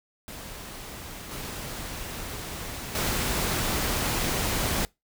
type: noise with level steps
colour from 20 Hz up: pink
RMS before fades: -40 / -36 / -27 dBFS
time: 0.28-4.85 s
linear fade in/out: 0 ms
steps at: 1.31 / 2.95 s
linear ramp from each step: 2 ms
effects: noise-tail reverb RT60 0.2 s tail -24 dB re dry